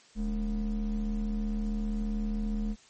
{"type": "ring-modulated tone", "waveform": "triangle", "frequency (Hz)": 125.2, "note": "B2", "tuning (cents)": 24, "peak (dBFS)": -23, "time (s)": [0.15, 2.76], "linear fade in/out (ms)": 50, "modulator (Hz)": 87.6, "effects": ["white hiss -58 dBFS RMS until 2.89 s", "MP3 32 kbps"]}